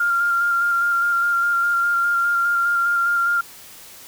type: tone with vibrato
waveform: sine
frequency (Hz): 1394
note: F6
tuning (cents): -4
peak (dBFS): -16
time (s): 0-3.41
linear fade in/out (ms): 5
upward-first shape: square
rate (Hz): 4.9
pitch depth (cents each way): 15
effects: white hiss -42 dBFS RMS until 4.07 s